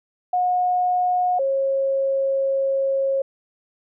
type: tone pair in turn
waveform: sine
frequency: 724 / 542.4 Hz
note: F#5 / C#5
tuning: -38 / -38 cents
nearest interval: perfect fourth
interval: 500 cents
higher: first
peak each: -17 / -18 dBFS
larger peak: first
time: 0.33-1.39 / 1.39-3.22 s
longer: second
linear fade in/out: 5 ms
effects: none